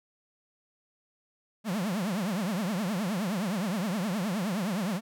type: tone with vibrato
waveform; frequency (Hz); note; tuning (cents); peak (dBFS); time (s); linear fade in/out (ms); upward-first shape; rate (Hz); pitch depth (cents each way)
45% pulse; 196; G3; 0; -28; 1.64-5.01; 50; triangle; 9.6; 300
effects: none